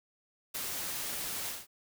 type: noise with ADSR envelope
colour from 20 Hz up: white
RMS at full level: -35 dBFS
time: 0.54-1.67 s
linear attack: 12 ms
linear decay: 4 ms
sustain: -2 dB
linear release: 190 ms
effects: none